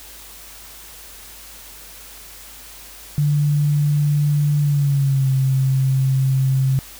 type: tone with pitch glide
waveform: sine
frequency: 146.83 to 133.1 Hz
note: D3 to C3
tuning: 0 to +30 cents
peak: -14 dBFS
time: 3.18-6.79 s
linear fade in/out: 0 ms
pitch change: -170 cents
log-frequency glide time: 4.59-5.29 s
effects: added 50 Hz sine -47 dBFS peak until 6.99 s + white hiss -40 dBFS RMS until 6.99 s